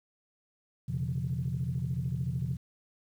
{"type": "tone cluster", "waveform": "sine", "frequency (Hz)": [82.2, 125.6, 139.1, 172.2], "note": ["E2", "B2", "C#3", "F3"], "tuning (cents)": [-4, 30, 6, -24], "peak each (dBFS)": [-39, -32, -34, -36], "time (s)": [0.88, 2.57], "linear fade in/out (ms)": 10, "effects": ["tanh soft clip ceiling -22 dBFS", "10-bit"]}